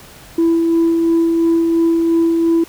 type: tone with tremolo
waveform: sine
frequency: 332.1 Hz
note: E4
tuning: 13 cents sharp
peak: -8 dBFS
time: 0.38-2.64 s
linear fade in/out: 5 ms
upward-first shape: sine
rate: 2.9 Hz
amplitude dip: 30%
effects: tanh soft clip ceiling -8 dBFS + pink hiss -40 dBFS RMS until 2.68 s